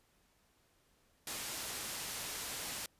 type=low-pass noise; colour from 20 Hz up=white; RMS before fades=-42 dBFS; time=1.27-2.86 s; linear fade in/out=2 ms; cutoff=11000 Hz; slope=12 dB/octave; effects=pink hiss -72 dBFS RMS until 2.99 s + resampled to 32000 Hz